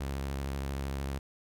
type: tone with vibrato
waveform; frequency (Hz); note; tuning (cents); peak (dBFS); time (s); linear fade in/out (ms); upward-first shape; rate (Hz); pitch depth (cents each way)
sawtooth; 68.5; C#2; -20; -29; 0-1.19; 10; sine; 13; 43
effects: none